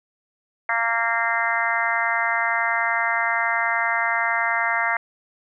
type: harmonic tone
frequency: 230.6 Hz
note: A#3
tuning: 19 cents flat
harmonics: 3 / 4 / 5 / 6 / 7 / 8 / 9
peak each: -28 / -27 / -29 / -28 / -27 / -26 / -26 dBFS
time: 0.69-4.97 s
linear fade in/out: 2 ms
effects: none